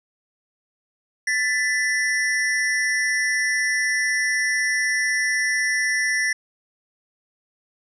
square ring-modulated tone, 1876 Hz, A#6, 11 cents sharp, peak -17 dBFS, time 1.27-6.33 s, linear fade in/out 5 ms, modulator 118 Hz, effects resampled to 22050 Hz

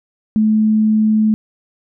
sine tone, 216.3 Hz, A3, 29 cents flat, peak -10 dBFS, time 0.36-1.34 s, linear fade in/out 0 ms, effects none

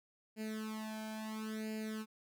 sawtooth tone with flanger, 217.7 Hz, A3, 18 cents flat, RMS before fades -42 dBFS, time 0.36-2.06 s, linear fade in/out 50 ms, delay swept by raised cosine 0.42 to 1.28 ms, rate 0.73 Hz, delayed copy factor +0.95, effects none

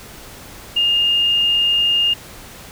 sine tone, 2827 Hz, F7, 20 cents sharp, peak -13 dBFS, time 0.76-2.14 s, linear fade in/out 10 ms, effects pink hiss -38 dBFS RMS until 2.71 s

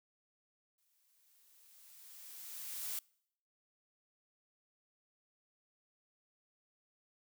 blue noise with exponential growth, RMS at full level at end -39 dBFS, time 0.78-2.99 s, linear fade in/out 2 ms, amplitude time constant 480 ms, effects noise-tail reverb RT60 0.7 s tail -26 dB re dry

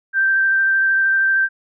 sine tone with vibrato, 1568 Hz, G6, in tune, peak -13 dBFS, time 0.13-1.49 s, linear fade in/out 50 ms, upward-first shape sine, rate 13 Hz, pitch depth 11 cents each way, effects none

